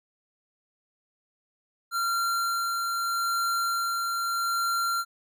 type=tone with tremolo; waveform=square; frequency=1375 Hz; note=F6; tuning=27 cents flat; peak=-25 dBFS; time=1.91-5.05 s; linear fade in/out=50 ms; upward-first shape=sine; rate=0.8 Hz; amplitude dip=25%; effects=none